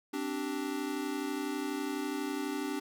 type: chord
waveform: square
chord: C suspended second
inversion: none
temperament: equal with one note detuned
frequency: 261.6 / 293.7 / 388.2 Hz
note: C4 / D4 / G4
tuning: 0 / 0 / -17 cents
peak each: -40 / -36 / -40 dBFS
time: 0.13-2.8 s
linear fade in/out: 10 ms
effects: none

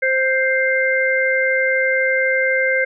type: harmonic tone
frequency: 524 Hz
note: C5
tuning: 2 cents sharp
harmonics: 1 / 3 / 4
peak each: -19 / -19 / -19 dBFS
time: 0.02-2.85 s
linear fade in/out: 10 ms
effects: none

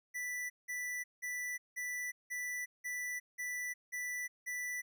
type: tone bursts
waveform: square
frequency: 1975.5 Hz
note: B6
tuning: in tune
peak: -38 dBFS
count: 9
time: 0.14-4.82 s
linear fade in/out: 20 ms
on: 360 ms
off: 180 ms
effects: none

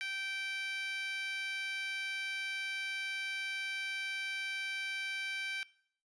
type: tone with high-pass filter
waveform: 10% pulse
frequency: 778 Hz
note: G5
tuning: 13 cents flat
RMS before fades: -39 dBFS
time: 0.01-5.63 s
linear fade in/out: 0 ms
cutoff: 1900 Hz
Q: 9.7
effects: noise-tail reverb RT60 0.6 s tail -21 dB re dry + resampled to 22050 Hz

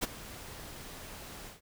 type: noise with ADSR envelope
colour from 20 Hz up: pink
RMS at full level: -29 dBFS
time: 0.01-1.61 s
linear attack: 25 ms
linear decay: 22 ms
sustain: -17 dB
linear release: 140 ms
effects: none

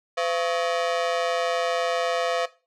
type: ring-modulated tone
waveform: sawtooth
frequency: 596 Hz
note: D5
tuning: 25 cents sharp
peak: -16 dBFS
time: 0.17-2.46 s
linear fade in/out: 10 ms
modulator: 86.1 Hz
effects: noise-tail reverb RT60 0.3 s tail -17 dB re dry + low-pass 5000 Hz 12 dB/octave

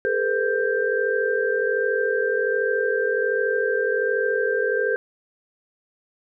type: tone cluster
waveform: sine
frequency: 411.8 / 453.1 / 506 / 1576 Hz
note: G#4 / A#4 / B4 / G6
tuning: -15 / -49 / +42 / +9 cents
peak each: -25 dBFS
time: 0.05-4.96 s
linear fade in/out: 0 ms
effects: none

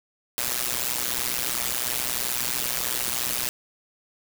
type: noise with amplitude modulation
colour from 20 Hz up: white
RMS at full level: -23 dBFS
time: 0.38-3.49 s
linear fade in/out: 0 ms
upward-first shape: sine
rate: 123 Hz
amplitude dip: 100%
effects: none

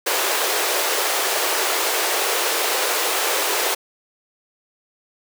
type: high-pass noise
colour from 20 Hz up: pink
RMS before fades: -21 dBFS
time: 0.06-3.75 s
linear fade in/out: 10 ms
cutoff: 370 Hz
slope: 48 dB/octave
effects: none

